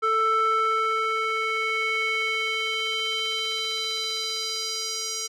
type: tone with band-pass filter sweep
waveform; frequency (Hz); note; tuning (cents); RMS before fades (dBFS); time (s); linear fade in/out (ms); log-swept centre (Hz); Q
square; 442.3; A4; +9; -26; 0.02-5.28; 20; 1200 to 5900; 3
effects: none